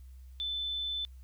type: tone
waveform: sine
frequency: 3520 Hz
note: A7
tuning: in tune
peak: -32 dBFS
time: 0.4-1.05 s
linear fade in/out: 0 ms
effects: added 64 Hz sine -47 dBFS peak until 1.23 s + white hiss -71 dBFS RMS until 1.23 s